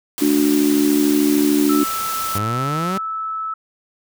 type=noise; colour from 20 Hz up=white; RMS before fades=-27 dBFS; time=0.18-2.38 s; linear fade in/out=0 ms
type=harmonic tone; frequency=73.42 Hz; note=D2; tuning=in tune; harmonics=3 / 4 / 5; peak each=-23 / -14 / -21 dBFS; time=0.21-1.84 s; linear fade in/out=10 ms
type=tone with pitch glide; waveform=sine; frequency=1318.5 to 1306.4 Hz; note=E6 to E6; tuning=0 to -16 cents; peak=-22 dBFS; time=1.69-3.54 s; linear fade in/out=5 ms; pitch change=-16 cents; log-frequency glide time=2.03-3.41 s
type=exponential sweep; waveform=sawtooth; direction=up; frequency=98 to 198.8 Hz; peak=-17 dBFS; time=2.35-2.98 s; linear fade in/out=5 ms
effects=none